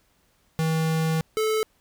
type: tone pair in turn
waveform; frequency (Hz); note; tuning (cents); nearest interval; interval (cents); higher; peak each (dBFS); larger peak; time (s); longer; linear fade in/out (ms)
square; 160.4 / 435.2; E3 / A4; -47 / -19; octave + perfect fourth; 1728; second; -22; neither; 0.59-1.21 / 1.37-1.63; first; 0
effects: pink hiss -65 dBFS RMS until 1.8 s